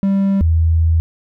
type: tone pair in turn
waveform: triangle / sine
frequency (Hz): 196 / 81.67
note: G3 / E2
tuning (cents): 0 / -16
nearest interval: octave + minor third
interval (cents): 1516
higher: first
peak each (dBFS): -10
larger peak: neither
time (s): 0.03-0.41 / 0.41-1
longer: second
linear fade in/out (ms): 0
effects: none